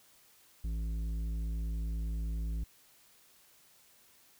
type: tone with tanh clipping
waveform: sine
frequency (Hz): 55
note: A1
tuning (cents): 0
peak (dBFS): -34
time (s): 0.64-2.64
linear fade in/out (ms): 5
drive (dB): 10
effects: white hiss -63 dBFS RMS until 4.39 s